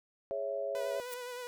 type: chord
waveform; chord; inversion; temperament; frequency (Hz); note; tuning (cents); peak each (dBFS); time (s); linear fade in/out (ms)
sine; C# minor; second; equal; 415.3 / 554.4 / 659.3; G#4 / C#5 / E5; 0 / 0 / 0; -41 / -35 / -38; 0.31-1; 0
type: tone with vibrato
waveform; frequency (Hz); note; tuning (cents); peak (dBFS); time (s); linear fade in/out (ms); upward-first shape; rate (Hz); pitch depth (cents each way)
sawtooth; 493.9; B4; 0; -36; 0.75-1.47; 0; sine; 9.7; 33
type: noise with exponential growth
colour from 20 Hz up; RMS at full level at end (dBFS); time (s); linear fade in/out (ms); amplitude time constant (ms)
blue; -39; 1.04-1.14; 2; 21
effects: none